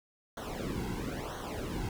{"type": "noise with flanger", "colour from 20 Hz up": "brown", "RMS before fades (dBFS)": -37, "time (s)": [0.37, 1.89], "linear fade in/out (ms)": 2, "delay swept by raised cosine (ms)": [0.4, 1.7], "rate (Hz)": 1, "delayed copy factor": -0.9, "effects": []}